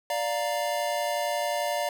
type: chord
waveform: square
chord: Bb major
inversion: first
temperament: equal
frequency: 587.3 / 698.5 / 932.3 Hz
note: D5 / F5 / Bb5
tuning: 0 / 0 / 0 cents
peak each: -30 / -31 / -34 dBFS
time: 0.1-1.89 s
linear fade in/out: 2 ms
effects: none